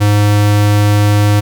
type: tone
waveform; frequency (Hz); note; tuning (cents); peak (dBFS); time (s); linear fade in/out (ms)
square; 103.6; G#2; -4; -8; 0-1.41; 20
effects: none